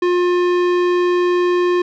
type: tone with tanh clipping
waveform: sine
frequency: 355.5 Hz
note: F4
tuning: 31 cents sharp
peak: -15 dBFS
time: 0.02-1.82 s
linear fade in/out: 5 ms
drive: 17 dB
effects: none